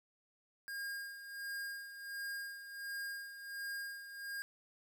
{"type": "tone with tremolo", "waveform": "square", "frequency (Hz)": 1618, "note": "G#6", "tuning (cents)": -46, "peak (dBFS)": -40, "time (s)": [0.68, 4.42], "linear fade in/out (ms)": 0, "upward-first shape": "sine", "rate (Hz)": 1.4, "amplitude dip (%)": 65, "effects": ["12-bit"]}